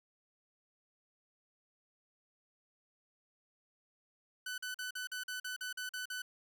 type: tone bursts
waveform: sawtooth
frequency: 1501 Hz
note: F#6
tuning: 24 cents sharp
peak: -35 dBFS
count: 11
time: 4.46-6.22 s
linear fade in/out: 5 ms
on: 120 ms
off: 44 ms
effects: none